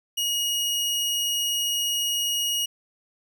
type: tone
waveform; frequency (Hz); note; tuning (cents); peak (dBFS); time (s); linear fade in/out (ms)
sawtooth; 2883; F#7; -46; -20; 0.17-2.66; 10
effects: none